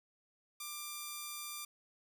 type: tone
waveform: 5% pulse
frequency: 1187 Hz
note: D6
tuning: 18 cents sharp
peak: -30 dBFS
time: 0.6-1.65 s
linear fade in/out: 5 ms
effects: none